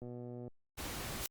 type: click train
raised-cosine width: 2 ms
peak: -34 dBFS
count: 57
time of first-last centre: 0.02-0.479 s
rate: 122 Hz
type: noise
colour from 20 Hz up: pink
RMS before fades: -42 dBFS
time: 0.77-1.25 s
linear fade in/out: 20 ms
type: noise with exponential growth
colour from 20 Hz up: white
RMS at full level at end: -34 dBFS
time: 1.14-1.26 s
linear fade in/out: 0 ms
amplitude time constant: 26 ms
effects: Opus 48 kbps